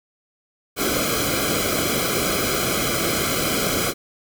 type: noise with comb filter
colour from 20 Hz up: pink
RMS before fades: -22 dBFS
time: 0.76-3.94 s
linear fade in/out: 50 ms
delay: 1.1 ms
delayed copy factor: -0.95
effects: none